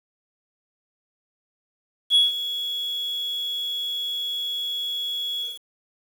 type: tone with ADSR envelope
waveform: sine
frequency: 3356 Hz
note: G#7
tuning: 17 cents sharp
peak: -10 dBFS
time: 2.1-5.6 s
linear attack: 54 ms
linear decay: 160 ms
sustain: -15 dB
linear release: 180 ms
effects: tanh soft clip ceiling -12 dBFS + 7-bit